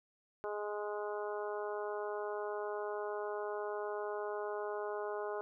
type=harmonic tone; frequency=208.2 Hz; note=G#3; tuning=5 cents sharp; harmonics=2 / 3 / 4 / 5 / 6 / 7; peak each=-39 / -43 / -45 / -47 / -49 / -50 dBFS; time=0.44-5.41 s; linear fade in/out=0 ms; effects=none